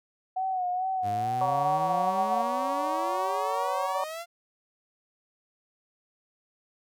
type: tone with vibrato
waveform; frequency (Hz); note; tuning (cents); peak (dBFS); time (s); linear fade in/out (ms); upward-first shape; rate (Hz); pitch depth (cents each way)
sine; 740; F#5; 0; -26; 0.36-2.43; 10; sine; 2.3; 53
type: exponential sweep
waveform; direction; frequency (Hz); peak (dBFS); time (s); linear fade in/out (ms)
sawtooth; up; 99.4 to 698.5; -31; 1.02-4.26; 50
type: harmonic tone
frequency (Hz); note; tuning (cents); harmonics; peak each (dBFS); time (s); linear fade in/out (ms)
188.1; F#3; +29; 3 / 4 / 5 / 6; -32 / -32 / -32 / -32; 1.41-4.04; 2
effects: none